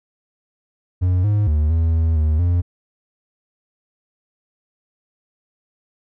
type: tone with pitch steps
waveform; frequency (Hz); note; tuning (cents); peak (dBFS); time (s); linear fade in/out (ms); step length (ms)
triangle; 90.7 / 104.2 / 75.7 / 81.7 / 81.2 / 77.3 / 87.5; F#2 / G#2 / D#2 / E2 / E2 / D#2 / F2; -34 / +6 / -47 / -15 / -26 / -11 / +4; -12; 1.01-2.62; 20; 230
effects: none